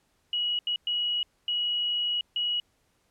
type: tone bursts at uneven times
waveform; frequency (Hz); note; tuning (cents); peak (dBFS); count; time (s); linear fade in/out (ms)
sine; 2912; F#7; -28; -25; 5; 0.33-0.59 / 0.67-0.76 / 0.87-1.23 / 1.48-2.21 / 2.36-2.6; 2
effects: pink hiss -70 dBFS RMS until 3.1 s + low-pass 12000 Hz 12 dB/octave